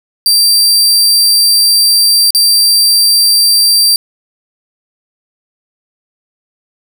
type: tone with dropouts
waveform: sawtooth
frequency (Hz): 4699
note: D8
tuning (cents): 0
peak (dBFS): -3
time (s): 0.26-3.96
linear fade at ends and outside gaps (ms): 1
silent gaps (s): 2.306-2.348
effects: none